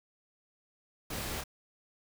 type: noise with echo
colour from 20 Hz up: pink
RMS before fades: -39 dBFS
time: 1.1-1.41 s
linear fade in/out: 5 ms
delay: 29 ms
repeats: 1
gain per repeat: -3 dB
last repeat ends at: 1.439 s
effects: none